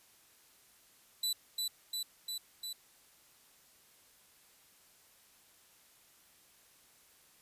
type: tone with echo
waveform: sawtooth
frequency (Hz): 3975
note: B7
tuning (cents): +10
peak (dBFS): -28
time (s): 1.23-1.33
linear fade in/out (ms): 5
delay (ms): 350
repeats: 4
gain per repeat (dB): -2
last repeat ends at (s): 2.73
effects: white hiss -64 dBFS RMS until 7.41 s + resampled to 32000 Hz